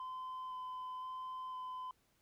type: tone with vibrato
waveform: sine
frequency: 1022 Hz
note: C6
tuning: 41 cents flat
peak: -39 dBFS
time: 0-1.91 s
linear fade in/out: 2 ms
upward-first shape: square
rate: 0.98 Hz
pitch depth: 8 cents each way
effects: tanh soft clip ceiling -41 dBFS + pink hiss -75 dBFS RMS until 2.21 s